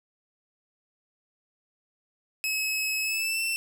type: tone with pitch glide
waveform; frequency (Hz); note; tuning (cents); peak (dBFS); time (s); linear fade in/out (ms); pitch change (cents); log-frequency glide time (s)
sawtooth; 2572 to 2683; E7 to E7; -43 to +30; -23; 2.44-3.56; 0; +73; 3.01-3.42
effects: none